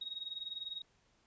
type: tone with tremolo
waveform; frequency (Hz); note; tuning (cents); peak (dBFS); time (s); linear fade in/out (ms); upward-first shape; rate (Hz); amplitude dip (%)
sine; 3773; A#7; +20; -37; 0.01-0.82; 5; sine; 20; 80
effects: pink hiss -72 dBFS RMS until 1.26 s + resampled to 16000 Hz

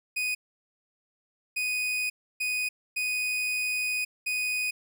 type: tone bursts at uneven times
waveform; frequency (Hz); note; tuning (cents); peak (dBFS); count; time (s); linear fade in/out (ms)
40% pulse; 2489; D#7; 0; -26; 5; 0.16-0.35 / 1.56-2.1 / 2.4-2.69 / 2.96-4.05 / 4.26-4.71; 10
effects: none

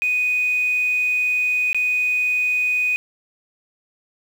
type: tone with dropouts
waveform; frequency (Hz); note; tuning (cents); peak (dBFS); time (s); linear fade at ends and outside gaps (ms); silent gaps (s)
sine; 2489; D#7; 0; -16; 0.02-2.96; 0; 1.73-1.746
effects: tanh soft clip ceiling -13 dBFS + 7-bit

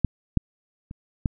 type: clicks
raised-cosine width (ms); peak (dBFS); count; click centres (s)
5; -6 / -6 / -25 / -10; 4; 0.047 / 0.373 / 0.911 / 1.258
effects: none

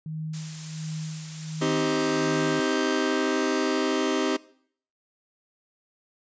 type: tone with tremolo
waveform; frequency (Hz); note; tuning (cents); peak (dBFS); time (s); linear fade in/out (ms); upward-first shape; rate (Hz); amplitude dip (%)
sine; 157; D#3; +16; -29; 0.06-2.6; 2; sine; 1.4; 60
type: noise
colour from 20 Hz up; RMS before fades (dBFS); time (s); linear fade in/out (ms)
blue; -36; 0.33-2.74; 10
type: chord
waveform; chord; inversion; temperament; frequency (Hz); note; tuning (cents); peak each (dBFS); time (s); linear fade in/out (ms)
sawtooth; C minor; none; just; 261.6 / 314 / 392.4; C4 / Eb4 / G4; 0 / +16 / +2; -23; 1.61-4.37; 10
effects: noise-tail reverb RT60 0.6 s tail -21 dB re dry + resampled to 16000 Hz

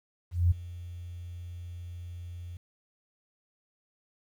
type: tone with ADSR envelope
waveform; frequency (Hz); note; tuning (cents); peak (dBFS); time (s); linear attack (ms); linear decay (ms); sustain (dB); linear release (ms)
sine; 87.31; F2; 0; -18; 0.31-2.57; 200; 14; -20; 3
effects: 10-bit

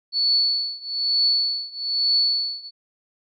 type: tone with tremolo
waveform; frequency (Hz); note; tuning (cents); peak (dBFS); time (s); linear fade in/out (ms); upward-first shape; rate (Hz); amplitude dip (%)
sine; 4438; C#8; +1; -15; 0.12-2.71; 50; triangle; 1.1; 95
effects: none

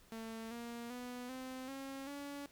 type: tone with pitch steps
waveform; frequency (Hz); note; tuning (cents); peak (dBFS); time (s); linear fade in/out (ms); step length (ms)
sawtooth; 224.8 / 235.6 / 246.9 / 258.7 / 271.1 / 284; A3 / A#3 / B3 / C4 / C#4 / C#4; +37 / +19 / 0 / -19 / -38 / +42; -40; 0.12-2.46; 0; 390
effects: pink hiss -65 dBFS RMS until 2.51 s

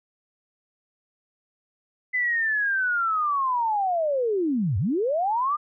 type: linear two-way sweep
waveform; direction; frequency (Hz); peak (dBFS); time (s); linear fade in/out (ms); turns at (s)
sine; down then up; 2024 to 85 to 1227; -21; 2.13-5.57; 20; 4.78
effects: none

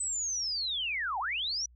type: linear two-way sweep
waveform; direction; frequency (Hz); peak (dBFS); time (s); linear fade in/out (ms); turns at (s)
sine; down then up; 8160 to 727 to 5960; -30; 0-1.66; 5; 1.19
effects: added 60 Hz sine -55 dBFS peak until 1.75 s

